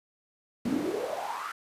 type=noise with high-pass filter sweep; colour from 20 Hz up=brown; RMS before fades=-32 dBFS; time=0.65-1.52 s; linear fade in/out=5 ms; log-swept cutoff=220 to 1400 Hz; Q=6.5; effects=resampled to 32000 Hz